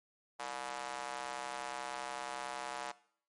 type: tone with high-pass filter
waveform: square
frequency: 65.41 Hz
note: C2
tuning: in tune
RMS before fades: -42 dBFS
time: 0.39-2.92 s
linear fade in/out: 10 ms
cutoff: 800 Hz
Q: 1.8
effects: noise-tail reverb RT60 0.6 s tail -19 dB re dry + MP3 48 kbps